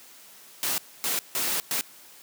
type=noise bursts at uneven times; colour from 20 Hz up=white; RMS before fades=-27 dBFS; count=4; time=0.63-0.78 / 1.04-1.19 / 1.35-1.6 / 1.71-1.81 s; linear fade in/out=0 ms; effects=white hiss -50 dBFS RMS until 2.22 s + high-pass 150 Hz 12 dB/octave